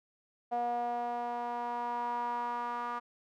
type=tone with band-pass filter sweep; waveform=sawtooth; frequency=239.9 Hz; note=A#3; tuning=50 cents sharp; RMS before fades=-35 dBFS; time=0.51-3 s; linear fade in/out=20 ms; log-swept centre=720 to 1100 Hz; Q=6.1; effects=none

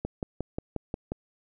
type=click train; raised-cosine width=2 ms; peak=-17 dBFS; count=7; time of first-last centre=0.05-1.12 s; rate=5.61 Hz; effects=none

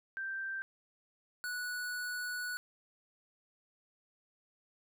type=tone pair in turn; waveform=sine / square; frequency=1568 / 1473.2 Hz; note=G6 / F#6; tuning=0 / -8 cents; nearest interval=minor second; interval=108 cents; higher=first; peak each=-36 / -37 dBFS; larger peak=first; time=0.17-0.62 / 1.44-2.57 s; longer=second; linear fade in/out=0 ms; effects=none

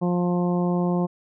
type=harmonic tone; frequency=176.8 Hz; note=F3; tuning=22 cents sharp; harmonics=1 / 2 / 3 / 4 / 5 / 6; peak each=-21 / -27 / -31 / -33 / -35 / -37 dBFS; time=0.01-1.07 s; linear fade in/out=20 ms; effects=none

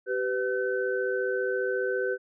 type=tone cluster; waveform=sine; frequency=386.3 / 501 / 1522 Hz; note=G4 / B4 / F#6; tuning=-25 / +25 / +48 cents; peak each=-29 / -29 / -32 dBFS; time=0.06-2.18 s; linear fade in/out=50 ms; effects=none

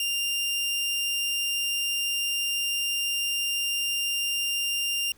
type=tone; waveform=sawtooth; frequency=2794 Hz; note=F7; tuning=in tune; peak=-22 dBFS; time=0-5.12 s; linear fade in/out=2 ms; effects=pink hiss -59 dBFS RMS until 5.17 s

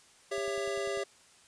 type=chord; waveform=square; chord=C# diminished; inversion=second; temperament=just; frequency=399.1 / 554.4 / 665.2 Hz; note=G4 / C#5 / E5; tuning=+31 / 0 / +16 cents; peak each=-35 / -38 / -40 dBFS; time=0.31-1.04 s; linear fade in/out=10 ms
type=click train; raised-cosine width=3 ms; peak=-40 dBFS; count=7; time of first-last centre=0.38-0.974 s; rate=10.1 Hz
effects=white hiss -60 dBFS RMS until 1.47 s + resampled to 22050 Hz

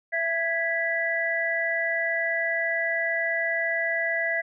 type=tone cluster; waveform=sine; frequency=666 / 1657 / 1972 Hz; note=E5 / G#6 / B6; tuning=+18 / -4 / -3 cents; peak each=-29 / -29 / -26 dBFS; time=0.12-4.42 s; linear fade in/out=20 ms; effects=none

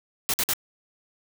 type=noise bursts; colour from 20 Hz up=white; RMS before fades=-24 dBFS; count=3; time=0.29-0.535 s; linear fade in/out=0 ms; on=47 ms; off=52 ms; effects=none

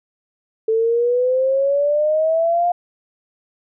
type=exponential sweep; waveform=sine; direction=up; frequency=440 to 710 Hz; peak=-14 dBFS; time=0.68-2.72 s; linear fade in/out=5 ms; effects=none

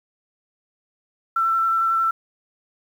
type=tone with vibrato; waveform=sine; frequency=1340 Hz; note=E6; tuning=28 cents sharp; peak=-17 dBFS; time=1.36-2.11 s; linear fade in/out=5 ms; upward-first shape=square; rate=11 Hz; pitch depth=10 cents each way; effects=8-bit

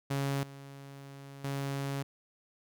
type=tone with level steps; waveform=sawtooth; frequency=138.59 Hz; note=C#3; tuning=in tune; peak=-26 / -42 / -29 dBFS; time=0.1-2.03 s; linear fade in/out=10 ms; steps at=0.43 / 1.44 s; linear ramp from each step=2 ms; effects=none

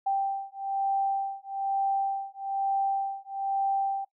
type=beating tone pair; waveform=sine; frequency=784 / 785.1 Hz; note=G5 / G5; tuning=0 / +2 cents; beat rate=1.1 Hz; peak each=-29 dBFS; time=0.06-4.05 s; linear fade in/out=10 ms; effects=noise-tail reverb RT60 0.1 s tail -19 dB re dry

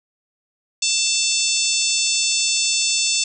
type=harmonic tone; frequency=888 Hz; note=A5; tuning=16 cents sharp; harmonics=3 / 4 / 5 / 6 / 7 / 8 / 9; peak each=-25 / -25 / -25 / -25 / -25 / -25 / -25 dBFS; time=0.82-3.24 s; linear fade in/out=5 ms; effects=none

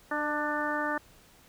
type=harmonic tone with a mistuned harmonic; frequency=296.7 Hz; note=D4; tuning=18 cents sharp; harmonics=1 / 2 / 3 / 4 / 5 / 6; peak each=-35 / -35 / -35 / -35 / -35 / -35 dBFS; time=0.11-0.98 s; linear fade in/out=5 ms; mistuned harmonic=2; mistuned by=+22 cents; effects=pink hiss -58 dBFS RMS until 1.48 s

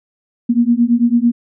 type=beating tone pair; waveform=sine; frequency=232.9 / 241.9 Hz; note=A#3 / B3; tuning=-1 / -36 cents; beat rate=9 Hz; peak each=-13 dBFS; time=0.49-1.32 s; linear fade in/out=10 ms; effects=none

